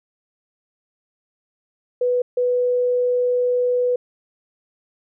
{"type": "tone bursts at uneven times", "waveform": "sine", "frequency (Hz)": 493.9, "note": "B4", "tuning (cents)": 0, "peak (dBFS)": -16, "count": 2, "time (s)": [[2.01, 2.22], [2.37, 3.96]], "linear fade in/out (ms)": 5, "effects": []}